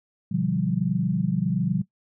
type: chord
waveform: sine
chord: G dominant seventh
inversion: first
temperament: equal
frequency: 123.47 / 146.83 / 174.61 / 196 Hz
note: B2 / D3 / F3 / G3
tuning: 0 / 0 / 0 / 0 cents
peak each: -30 / -28 / -24 / -27 dBFS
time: 0.31-1.82 s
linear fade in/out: 10 ms
effects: noise-tail reverb RT60 0.1 s tail -18 dB re dry